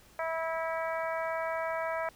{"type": "harmonic tone", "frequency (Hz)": 325.7, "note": "E4", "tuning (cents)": -21, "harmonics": [2, 3, 4, 5, 6, 7], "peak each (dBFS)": [-33, -37, -39, -41, -43, -44], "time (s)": [0.19, 2.09], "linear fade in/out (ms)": 2, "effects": ["pink hiss -59 dBFS RMS until 2.15 s"]}